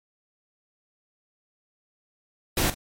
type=noise with echo; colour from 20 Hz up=pink; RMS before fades=-23 dBFS; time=2.57-2.7 s; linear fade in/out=2 ms; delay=43 ms; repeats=1; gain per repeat=-14 dB; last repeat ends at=2.743 s; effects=MP3 64 kbps